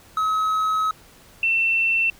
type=tone pair in turn; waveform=triangle / sine; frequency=1280 / 2690 Hz; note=D#6 / E7; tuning=+49 / +34 cents; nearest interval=octave + minor second; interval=1285 cents; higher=second; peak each=-17 / -17 dBFS; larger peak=neither; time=0.17-0.91 / 1.43-2.1 s; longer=first; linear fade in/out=2 ms; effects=pink hiss -50 dBFS RMS until 2.19 s